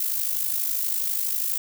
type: noise with amplitude modulation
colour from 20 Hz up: violet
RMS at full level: -23 dBFS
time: 0-1.58 s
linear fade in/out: 5 ms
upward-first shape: sine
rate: 52.2 Hz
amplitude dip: 60%
effects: none